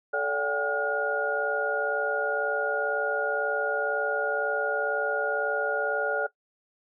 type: tone cluster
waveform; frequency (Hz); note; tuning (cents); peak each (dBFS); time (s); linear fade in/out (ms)
sine; 436.6 / 575 / 732 / 794 / 1429; A4 / D5 / F#5 / G5 / F6; -13 / -37 / -19 / +22 / +39; -31 / -29 / -35 / -35 / -27; 0.13-6.27; 10
effects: noise-tail reverb RT60 0.1 s tail -19 dB re dry